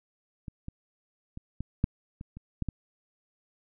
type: clicks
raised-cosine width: 5 ms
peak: -26 / -25 / -27 / -21 / -11 / -28 / -30 / -17 / -19 dBFS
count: 9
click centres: 0.482 / 0.684 / 1.374 / 1.606 / 1.841 / 2.211 / 2.37 / 2.623 / 2.687 s
effects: none

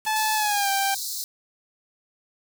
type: noise with exponential decay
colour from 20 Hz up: white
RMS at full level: -35 dBFS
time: 0.05-0.13 s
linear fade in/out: 0 ms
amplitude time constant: 16 ms
type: tone with pitch glide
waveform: sawtooth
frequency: 867 to 785.9 Hz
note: A5 to G5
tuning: -26 to +4 cents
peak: -18 dBFS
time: 0.06-0.95 s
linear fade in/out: 10 ms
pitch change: -170 cents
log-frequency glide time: 0.35-0.7 s
type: high-pass noise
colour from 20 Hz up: pink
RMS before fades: -31 dBFS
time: 0.16-1.24 s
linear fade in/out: 0 ms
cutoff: 3900 Hz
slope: 96 dB/octave
effects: none

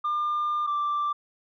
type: tone pair in turn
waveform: sine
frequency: 1200 / 1175.3 Hz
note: D6 / D6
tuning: +37 / +1 cents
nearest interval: unison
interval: 36 cents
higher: first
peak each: -22 / -22 dBFS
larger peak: neither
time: 0.04-0.67 / 0.67-1.13 s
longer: first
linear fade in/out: 10 ms
effects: tanh soft clip ceiling -22 dBFS

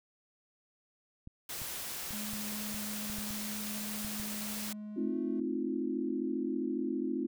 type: clicks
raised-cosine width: 5 ms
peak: -34 dBFS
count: 10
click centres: 1.274 / 1.618 / 2.108 / 2.333 / 2.745 / 3.1 / 3.186 / 3.306 / 4.048 / 4.199 s
type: noise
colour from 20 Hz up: white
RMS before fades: -40 dBFS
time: 1.49-4.73 s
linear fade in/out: 5 ms
type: tone with pitch glide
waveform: triangle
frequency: 210.8 to 218.9 Hz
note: G#3 to A3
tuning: +26 to -9 cents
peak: -38 dBFS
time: 2.13-5.4 s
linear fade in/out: 2 ms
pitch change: +65 cents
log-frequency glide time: 5-5.18 s
type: chord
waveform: sine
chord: F dominant seventh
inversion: first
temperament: just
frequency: 218.3 / 261.9 / 314.3 / 349.2 Hz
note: A3 / C4 / Eb4 / F4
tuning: -13 / +2 / +18 / 0 cents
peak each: -39 / -35 / -37 / -37 dBFS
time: 4.96-7.27 s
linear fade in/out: 10 ms
effects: none

